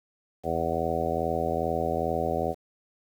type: harmonic tone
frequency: 82.41 Hz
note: E2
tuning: in tune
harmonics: 1 / 2 / 3 / 4 / 5 / 6 / 7 / 8 / 9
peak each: -36 / -36 / -36 / -37 / -33 / -33 / -32 / -34 / -31 dBFS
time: 0.43-2.55 s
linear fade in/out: 50 ms
effects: 9-bit